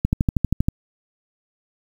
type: click train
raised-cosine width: 5 ms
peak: -5 dBFS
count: 9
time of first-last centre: 0.05-0.685 s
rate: 12.6 Hz
effects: 7-bit